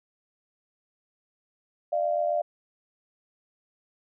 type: tone pair together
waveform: sine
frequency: 600 / 687.7 Hz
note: D5 / F5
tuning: +37 / -27 cents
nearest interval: major second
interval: 236 cents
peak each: -26 dBFS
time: 1.92-2.42 s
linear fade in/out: 10 ms
effects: none